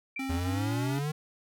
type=tone with exponential decay; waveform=sine; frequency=2349 Hz; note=D7; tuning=in tune; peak=-32 dBFS; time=0.16-0.48 s; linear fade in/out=5 ms; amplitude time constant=69 ms
type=tone with pitch glide; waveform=square; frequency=267.2 to 282.9 Hz; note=C4 to C#4; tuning=+36 to +35 cents; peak=-33 dBFS; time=0.19-0.99 s; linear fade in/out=5 ms; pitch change=+99 cents; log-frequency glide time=0.52-0.68 s
type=exponential sweep; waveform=square; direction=up; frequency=80.1 to 155.56 Hz; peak=-30 dBFS; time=0.29-1.12 s; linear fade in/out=10 ms
effects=none